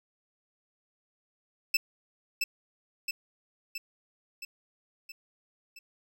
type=tone with echo; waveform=25% pulse; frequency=2637 Hz; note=E7; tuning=in tune; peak=-18 dBFS; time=1.74-1.77 s; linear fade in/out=5 ms; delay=670 ms; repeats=6; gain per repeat=-4 dB; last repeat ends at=5.79 s; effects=none